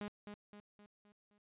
sawtooth tone with echo, 206.6 Hz, G#3, 9 cents flat, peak -37 dBFS, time 0.01-0.08 s, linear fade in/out 0 ms, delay 260 ms, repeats 5, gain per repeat -6 dB, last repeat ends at 1.38 s, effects resampled to 8000 Hz

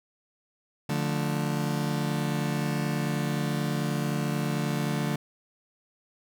35% pulse chord, D minor, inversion none, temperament just, 146.83 / 176.2 / 220.2 Hz, D3 / F3 / A3, 0 / +16 / +2 cents, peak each -27 / -31 / -30 dBFS, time 0.89-5.16 s, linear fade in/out 5 ms, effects none

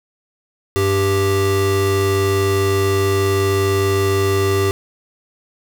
square tone pair together, 97.1 / 392 Hz, G2 / G4, -16 / 0 cents, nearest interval 2 octaves, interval 2416 cents, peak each -19 / -17 dBFS, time 0.76-4.71 s, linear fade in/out 0 ms, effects none

